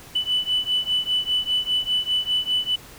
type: beating tone pair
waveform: sine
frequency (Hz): 2984 / 2989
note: F#7 / F#7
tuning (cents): +14 / +17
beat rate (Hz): 5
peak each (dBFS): -22 / -23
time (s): 0.15-2.76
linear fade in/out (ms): 10
effects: tanh soft clip ceiling -14 dBFS + pink hiss -44 dBFS RMS until 2.98 s